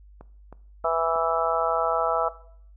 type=click train; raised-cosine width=1 ms; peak=-29 dBFS; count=4; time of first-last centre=0.21-1.159 s; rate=3.16 Hz
type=harmonic tone; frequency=164.81 Hz; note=E3; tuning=in tune; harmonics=3 / 4 / 5 / 6 / 7 / 8; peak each=-28 / -24 / -30 / -32 / -32 / -27 dBFS; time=0.84-2.29 s; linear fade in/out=10 ms
effects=noise-tail reverb RT60 0.6 s tail -18 dB re dry + added 50 Hz sine -47 dBFS peak until 2.76 s